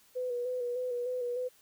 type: tone with vibrato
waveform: sine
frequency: 493.9 Hz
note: B4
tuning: in tune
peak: -31 dBFS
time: 0.15-1.49 s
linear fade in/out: 20 ms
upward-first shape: square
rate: 3.3 Hz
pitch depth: 31 cents each way
effects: white hiss -63 dBFS RMS until 1.61 s